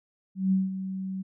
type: tone with ADSR envelope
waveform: sine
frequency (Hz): 190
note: F#3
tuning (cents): +46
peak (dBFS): -19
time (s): 0.35-1.23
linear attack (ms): 170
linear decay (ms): 180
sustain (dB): -11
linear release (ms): 19
effects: none